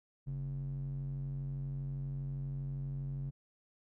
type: tone with band-pass filter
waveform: square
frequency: 46.25 Hz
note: F#1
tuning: in tune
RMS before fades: -39 dBFS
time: 0.26-3.31 s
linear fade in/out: 20 ms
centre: 130 Hz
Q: 4.1
effects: none